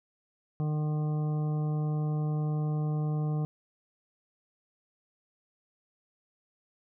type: harmonic tone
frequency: 151.8 Hz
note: D#3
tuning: 42 cents flat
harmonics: 1 / 2 / 3 / 4 / 5 / 7 / 8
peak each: -27 / -41 / -42 / -49 / -45 / -51 / -56 dBFS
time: 0.6-3.45 s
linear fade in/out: 0 ms
effects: none